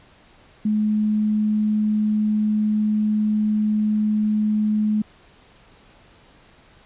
sine tone, 212.8 Hz, G#3, 42 cents sharp, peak -17 dBFS, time 0.65-5.02 s, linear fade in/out 5 ms, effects pink hiss -52 dBFS RMS until 6.85 s + resampled to 8000 Hz

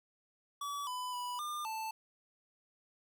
square tone with pitch steps, 1144 / 1000 / 984 / 1202 / 882 Hz, D6 / B5 / B5 / D6 / A5, -46 / +21 / -7 / +40 / +4 cents, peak -38 dBFS, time 0.61-1.91 s, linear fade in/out 5 ms, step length 260 ms, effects 11-bit

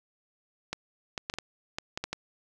clicks, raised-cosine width 0.2 ms, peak -15 dBFS, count 9, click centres 0.73 / 1.178 / 1.299 / 1.339 / 1.386 / 1.785 / 1.975 / 2.04 / 2.13 s, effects none

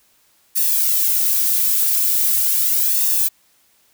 violet noise with flanger, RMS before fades -17 dBFS, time 0.55-3.29 s, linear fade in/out 20 ms, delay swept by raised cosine 1.1 to 3.1 ms, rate 0.4 Hz, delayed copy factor +0.75, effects white hiss -58 dBFS RMS until 3.93 s

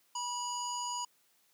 square tone with low-pass filter, 973 Hz, B5, 26 cents flat, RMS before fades -37 dBFS, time 0.15-1.05 s, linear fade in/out 5 ms, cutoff 6600 Hz, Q 5.2, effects white hiss -70 dBFS RMS until 1.53 s + high-pass 150 Hz 12 dB/octave

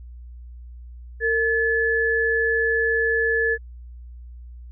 sine tone pair together, 456.4 / 1723 Hz, A#4 / A6, -37 / -37 cents, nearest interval octave + major seventh, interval 2300 cents, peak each -22 / -20 dBFS, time 1.2-3.58 s, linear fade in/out 50 ms, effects added 60 Hz sine -37 dBFS peak until 4.71 s

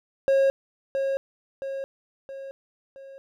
triangle tone with echo, 543 Hz, C#5, 36 cents flat, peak -15 dBFS, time 0.28-0.5 s, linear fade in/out 0 ms, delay 670 ms, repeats 4, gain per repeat -6 dB, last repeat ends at 3.18 s, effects none

